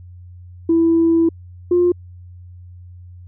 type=tone pair in turn; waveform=sine; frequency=330.9 / 353.2 Hz; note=E4 / F4; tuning=+7 / +20 cents; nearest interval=minor second; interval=113 cents; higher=second; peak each=-10 dBFS; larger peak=neither; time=0.69-1.29 / 1.71-1.92 s; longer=first; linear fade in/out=5 ms; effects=tanh soft clip ceiling -7 dBFS + added 89 Hz sine -36 dBFS peak until 3.27 s